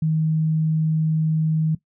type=tone; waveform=sine; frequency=157.8 Hz; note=D#3; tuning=25 cents sharp; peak=-17 dBFS; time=0.02-1.75 s; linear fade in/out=5 ms; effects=noise-tail reverb RT60 0.1 s tail -17 dB re dry